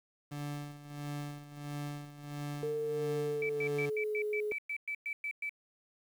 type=tone with tremolo; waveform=30% pulse; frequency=145.6 Hz; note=D3; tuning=15 cents flat; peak=-34 dBFS; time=0.31-3.9 s; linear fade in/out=10 ms; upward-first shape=sine; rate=1.5 Hz; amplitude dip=75%
type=tone with pitch glide; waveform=sine; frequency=452.1 to 421.8 Hz; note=A4 to G#4; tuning=+47 to +27 cents; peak=-32 dBFS; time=2.63-4.52 s; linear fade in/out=0 ms; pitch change=-120 cents; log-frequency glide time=3.01-4.24 s
type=tone bursts; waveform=sine; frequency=2310 Hz; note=D7; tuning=29 cents flat; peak=-34 dBFS; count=12; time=3.42-5.494 s; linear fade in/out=2 ms; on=72 ms; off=110 ms
effects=10-bit